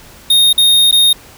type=tone with dropouts; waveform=square; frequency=3700 Hz; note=A#7; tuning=14 cents flat; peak=-7 dBFS; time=0.3-1.13 s; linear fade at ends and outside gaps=5 ms; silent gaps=0.529-0.578 / 0.913-0.925 s; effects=pink hiss -39 dBFS RMS until 1.37 s